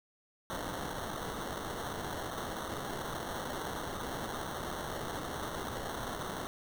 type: noise with sample-and-hold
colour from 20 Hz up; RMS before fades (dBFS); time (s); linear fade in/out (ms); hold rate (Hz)
blue; -39; 0.5-6.47; 0; 2450
effects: none